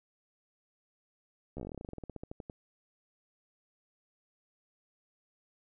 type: slowing click train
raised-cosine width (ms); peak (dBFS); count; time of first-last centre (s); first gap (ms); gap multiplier
2; -28; 23; 1.57-2.498; 13; 1.1
effects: none